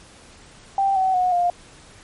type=tone with pitch steps; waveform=sine; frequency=784 / 756.4 / 729.8 / 704.1 Hz; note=G5 / F#5 / F#5 / F5; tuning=0 / +38 / -24 / +14 cents; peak=-16 dBFS; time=0.78-1.5 s; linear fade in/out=2 ms; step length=180 ms; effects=pink hiss -47 dBFS RMS until 2.03 s + MP3 48 kbps